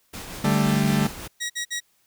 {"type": "noise with tremolo", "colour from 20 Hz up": "pink", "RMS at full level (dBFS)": -35, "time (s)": [0.13, 1.28], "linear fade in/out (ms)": 10, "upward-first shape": "triangle", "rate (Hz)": 5.6, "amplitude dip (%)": 40}
{"type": "chord", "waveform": "40% pulse", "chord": "D suspended fourth", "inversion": "none", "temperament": "equal", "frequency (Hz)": [146.83, 196, 220], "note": ["D3", "G3", "A3"], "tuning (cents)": [0, 0, 0], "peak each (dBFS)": -22, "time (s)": [0.44, 1.07], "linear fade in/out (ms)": 5}
{"type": "tone bursts", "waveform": "15% pulse", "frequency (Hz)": 1905, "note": "A#6", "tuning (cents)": 37, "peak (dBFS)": -20, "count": 3, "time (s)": [1.4, 1.804], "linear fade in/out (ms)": 20, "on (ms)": 100, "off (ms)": 52}
{"effects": ["white hiss -65 dBFS RMS until 2.06 s"]}